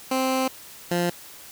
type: tone pair in turn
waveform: 15% pulse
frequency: 261.6 / 174.52 Hz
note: C4 / F3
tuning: 0 / -1 cents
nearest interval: perfect fifth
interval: 701 cents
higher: first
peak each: -15 dBFS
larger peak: neither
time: 0.11-0.48 / 0.91-1.1 s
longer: first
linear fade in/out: 5 ms
effects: white hiss -44 dBFS RMS until 1.51 s